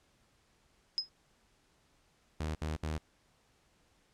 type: tone with exponential decay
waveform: sine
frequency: 5090 Hz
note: D#8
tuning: 39 cents sharp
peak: -25 dBFS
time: 0.98-1.09 s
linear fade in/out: 0 ms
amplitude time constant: 23 ms
type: tone bursts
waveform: sawtooth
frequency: 77.78 Hz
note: D#2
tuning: in tune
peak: -30 dBFS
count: 3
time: 2.4-2.98 s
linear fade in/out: 5 ms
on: 150 ms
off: 65 ms
effects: pink hiss -70 dBFS RMS until 4.13 s + low-pass 9000 Hz 12 dB/octave